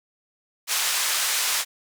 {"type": "band-pass noise", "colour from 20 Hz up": "white", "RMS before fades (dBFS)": -24, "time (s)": [0.67, 1.65], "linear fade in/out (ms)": 50, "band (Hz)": [920, 9100], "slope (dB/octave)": 12, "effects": []}